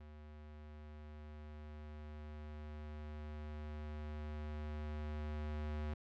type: tone with level ramp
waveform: square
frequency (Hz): 75.5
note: D2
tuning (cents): +48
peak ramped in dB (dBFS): -53 to -39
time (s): 0-5.94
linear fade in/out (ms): 5
effects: low-pass 3000 Hz 12 dB/octave